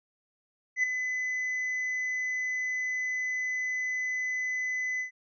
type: tone with ADSR envelope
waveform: triangle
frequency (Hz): 2012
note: B6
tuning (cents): +32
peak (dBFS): -19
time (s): 0.76-5.11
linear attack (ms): 75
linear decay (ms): 4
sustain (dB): -8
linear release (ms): 110
effects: resampled to 16000 Hz